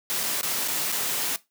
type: noise with dropouts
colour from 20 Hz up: white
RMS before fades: -27 dBFS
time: 0.1-1.36 s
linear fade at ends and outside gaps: 0 ms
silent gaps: 0.232-0.236 / 0.411-0.431 / 0.677-0.682 / 0.919-0.924 s
effects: noise-tail reverb RT60 0.2 s tail -18 dB re dry + high-pass 150 Hz 12 dB/octave